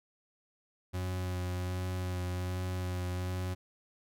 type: tone with vibrato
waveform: 40% pulse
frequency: 91 Hz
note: F#2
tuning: 28 cents flat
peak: -32 dBFS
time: 0.93-3.55 s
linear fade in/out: 20 ms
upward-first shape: sine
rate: 1.3 Hz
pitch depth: 16 cents each way
effects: none